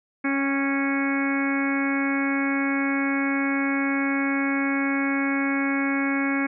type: harmonic tone with a mistuned harmonic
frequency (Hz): 276.1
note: C#4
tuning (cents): -7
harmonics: 1 / 2 / 3 / 4 / 5 / 6 / 7 / 8 / 9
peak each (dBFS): -23 / -35 / -36 / -35 / -35 / -31 / -37 / -29 / -42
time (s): 0.24-6.47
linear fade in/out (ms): 10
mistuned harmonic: 3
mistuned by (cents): -24
effects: none